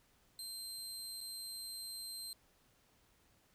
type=tone with dropouts; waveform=25% pulse; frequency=4140 Hz; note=C8; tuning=19 cents flat; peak=-39 dBFS; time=0.39-2.33 s; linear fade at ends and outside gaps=1 ms; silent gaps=1.206-1.211 s; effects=pink hiss -71 dBFS RMS until 3.54 s